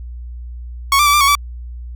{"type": "tone with pitch steps", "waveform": "sawtooth", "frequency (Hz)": [1106, 1180, 1153, 1185, 1111, 1154], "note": ["C#6", "D6", "D6", "D6", "C#6", "D6"], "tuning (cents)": [-4, 8, -32, 15, 4, -31], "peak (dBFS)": -6, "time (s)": [0.92, 1.352], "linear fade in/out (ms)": 2, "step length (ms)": 72, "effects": ["added 60 Hz sine -27 dBFS peak until 1.95 s"]}